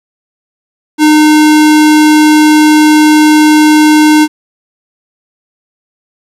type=tone; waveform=square; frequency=305.2 Hz; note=D#4; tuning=33 cents flat; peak=-3 dBFS; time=0.98-4.28 s; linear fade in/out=50 ms; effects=low-pass 12000 Hz 12 dB/octave + 7-bit